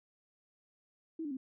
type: tone with pitch steps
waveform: sine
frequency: 323.4 / 291.5 / 262.7 Hz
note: E4 / D4 / C4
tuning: -33 / -13 / +7 cents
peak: -36 dBFS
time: 1.19-1.37 s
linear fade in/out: 5 ms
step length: 60 ms
effects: none